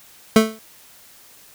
25% pulse tone with exponential decay, 220 Hz, A3, in tune, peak -3 dBFS, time 0.36-0.59 s, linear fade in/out 2 ms, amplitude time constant 49 ms, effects white hiss -48 dBFS RMS until 1.54 s

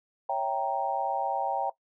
sine chord, C# diminished seventh, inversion none, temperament equal, 554.4 / 659.3 / 784 / 932.3 Hz, C#5 / E5 / G5 / Bb5, 0 / 0 / 0 / 0 cents, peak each -34 / -34 / -29 / -32 dBFS, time 0.29-1.7 s, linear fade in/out 5 ms, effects noise-tail reverb RT60 0.1 s tail -17 dB re dry

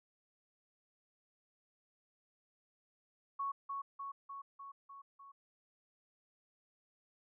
sine tone with echo, 1108.7 Hz, C#6, in tune, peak -35 dBFS, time 3.39-3.52 s, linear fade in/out 10 ms, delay 300 ms, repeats 6, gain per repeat -3 dB, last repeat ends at 5.32 s, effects none

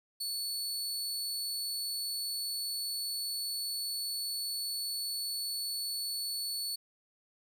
sawtooth tone, 4435 Hz, C#8, in tune, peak -31 dBFS, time 0.2-6.76 s, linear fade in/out 10 ms, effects 12-bit

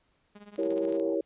sawtooth tone with tremolo, 206.1 Hz, G#3, 13 cents flat, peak -40 dBFS, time 0.35-0.98 s, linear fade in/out 5 ms, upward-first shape triangle, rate 17 Hz, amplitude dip 90%
click train, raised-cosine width 0.2 ms, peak -31 dBFS, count 7, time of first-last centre 0.56-0.998 s, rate 13.7 Hz
sine chord, E diminished seventh, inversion none, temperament equal, 329.6 / 392 / 466.2 / 554.4 Hz, E4 / G4 / Bb4 / Db5, 0 / 0 / 0 / 0 cents, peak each -30 / -32 / -32 / -31 dBFS, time 0.58-1.21 s, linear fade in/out 5 ms
white band-pass noise, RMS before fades -48 dBFS, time 0.6-1.16 s, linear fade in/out 20 ms, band 150 to 850 Hz, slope 48 dB/octave
effects pink hiss -71 dBFS RMS until 1.25 s + resampled to 8000 Hz

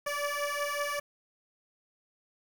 15% pulse beating tone pair, 576 / 581.3 Hz, D5 / D5, -34 / -18 cents, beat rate 5.3 Hz, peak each -28 / -27 dBFS, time 0.06-1 s, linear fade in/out 10 ms, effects 8-bit

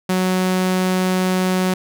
sawtooth tone, 185 Hz, F#3, in tune, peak -12 dBFS, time 0.09-1.74 s, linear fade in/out 5 ms, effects none

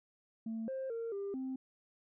sine tone with pitch steps, 224.2 / 529 / 459.8 / 398.3 / 261.9 Hz, A3 / C5 / A#4 / G4 / C4, +33 / +19 / -24 / +28 / +2 cents, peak -35 dBFS, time 0.46-1.56 s, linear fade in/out 5 ms, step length 220 ms, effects tanh soft clip ceiling -34 dBFS

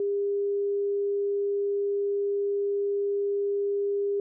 sine tone, 402.9 Hz, G4, 48 cents sharp, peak -24 dBFS, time 0-4.2 s, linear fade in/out 2 ms, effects none

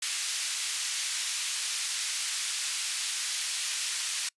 white band-pass noise, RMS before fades -32 dBFS, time 0.02-4.29 s, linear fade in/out 5 ms, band 2100 to 8400 Hz, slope 12 dB/octave, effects noise-tail reverb RT60 0.1 s tail -26 dB re dry + resampled to 24000 Hz

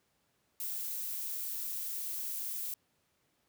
violet noise, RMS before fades -38 dBFS, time 0.6-2.74 s, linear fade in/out 2 ms, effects pink hiss -75 dBFS RMS until 3.48 s + high-pass 80 Hz 12 dB/octave

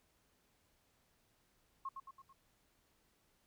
sine tone with echo, 1080 Hz, C#6, 45 cents flat, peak -39 dBFS, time 1.85-1.89 s, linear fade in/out 5 ms, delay 110 ms, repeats 4, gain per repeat -5 dB, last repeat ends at 2.33 s, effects pink hiss -75 dBFS RMS until 3.46 s

